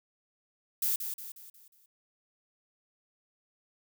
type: noise with echo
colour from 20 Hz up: violet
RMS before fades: -29 dBFS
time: 0.82-0.96 s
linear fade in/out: 5 ms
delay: 180 ms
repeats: 5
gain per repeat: -7 dB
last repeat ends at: 1.86 s
effects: none